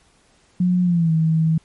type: tone with pitch glide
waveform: sine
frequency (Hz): 180.1 to 160.45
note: F#3 to E3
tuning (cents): -46 to -46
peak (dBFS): -14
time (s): 0.6-1.58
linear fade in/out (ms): 5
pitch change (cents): -200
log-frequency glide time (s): 0.83-1.12
effects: pink hiss -57 dBFS RMS until 1.64 s + MP3 48 kbps